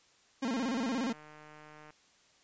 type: tone with vibrato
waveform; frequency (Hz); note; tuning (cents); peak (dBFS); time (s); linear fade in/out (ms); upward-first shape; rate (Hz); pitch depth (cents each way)
40% pulse; 246.9; B3; 0; -30; 0.42-1.13; 10; square; 17; 150
type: click train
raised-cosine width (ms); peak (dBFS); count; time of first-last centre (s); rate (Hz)
0.5; -38; 207; 0.55-1.905; 152
effects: white hiss -65 dBFS RMS until 2.43 s + resampled to 16000 Hz